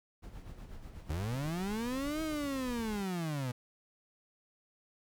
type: noise with tremolo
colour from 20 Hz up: brown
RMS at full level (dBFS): -45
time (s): 0.22-3.04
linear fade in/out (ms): 20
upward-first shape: sine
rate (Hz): 8.2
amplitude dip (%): 50
type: linear two-way sweep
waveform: 35% pulse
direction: up then down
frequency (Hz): 70.4 to 320 to 119.8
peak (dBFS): -32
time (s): 1.09-3.52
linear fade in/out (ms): 10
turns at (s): 2.22
effects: none